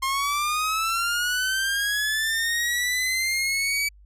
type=linear sweep; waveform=sawtooth; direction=up; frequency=1059 to 2294 Hz; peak=-19 dBFS; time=0.02-3.89 s; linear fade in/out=10 ms; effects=added 50 Hz sine -48 dBFS peak until 4.05 s + resampled to 32000 Hz